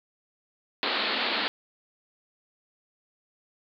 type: band-pass noise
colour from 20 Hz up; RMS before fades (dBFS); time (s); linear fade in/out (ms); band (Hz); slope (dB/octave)
white; -28; 0.83-1.48; 0; 200 to 4500; 96
effects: none